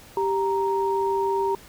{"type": "tone pair together", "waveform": "sine", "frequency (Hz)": [392, 933], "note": ["G4", "A#5"], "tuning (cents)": [0, 1], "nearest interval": "octave + minor third", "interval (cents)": 1501, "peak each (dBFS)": [-23, -24], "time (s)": [0.17, 1.55], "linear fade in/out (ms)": 2, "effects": ["pink hiss -48 dBFS RMS until 1.68 s"]}